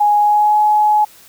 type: tone with pitch glide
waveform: sine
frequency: 830.6 to 845.1 Hz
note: G#5 to G#5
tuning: 0 to +30 cents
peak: -9 dBFS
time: 0-1.05 s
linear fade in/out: 10 ms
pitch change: +30 cents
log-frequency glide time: 0.19-0.58 s
effects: white hiss -44 dBFS RMS until 1.28 s